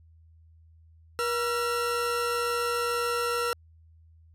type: tone pair together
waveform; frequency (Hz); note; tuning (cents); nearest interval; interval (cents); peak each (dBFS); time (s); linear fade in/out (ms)
40% pulse; 478.5 / 1353.4; A#4 / E6; +45 / +45; octave + tritone; 1800; -28; 1.19-3.53; 0
effects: added 81 Hz sine -53 dBFS peak until 4.34 s + resampled to 32000 Hz